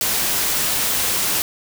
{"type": "noise", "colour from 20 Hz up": "white", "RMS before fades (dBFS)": -20, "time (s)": [0.01, 1.42], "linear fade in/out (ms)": 0, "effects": []}